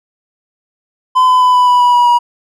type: tone with pitch steps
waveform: triangle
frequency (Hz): 1018 / 1009.8 / 1001.7 / 993.6 / 985.6 / 977.7 / 969.8 / 962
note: C6 / B5 / B5 / B5 / B5 / B5 / B5 / B5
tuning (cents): -48 / +38 / +24 / +10 / -4 / -18 / -32 / -46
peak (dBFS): -4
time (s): 1.15-2.19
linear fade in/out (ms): 20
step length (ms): 130
effects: none